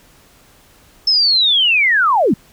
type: linear sweep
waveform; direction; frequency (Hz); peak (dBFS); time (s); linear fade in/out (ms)
sine; down; 5300 to 162.7; -10; 1.07-2.34; 5
effects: pink hiss -49 dBFS RMS until 2.52 s